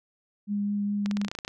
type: tone with vibrato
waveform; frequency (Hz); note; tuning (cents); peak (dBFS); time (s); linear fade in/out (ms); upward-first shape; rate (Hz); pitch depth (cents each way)
sine; 204.1; G#3; -30; -25; 0.47-1.29; 50; triangle; 4.8; 11
type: clicks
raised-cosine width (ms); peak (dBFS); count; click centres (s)
0.2; -17; 11; 1.06 / 1.112 / 1.17 / 1.215 / 1.248 / 1.283 / 1.315 / 1.351 / 1.388 / 1.449 / 1.479
effects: none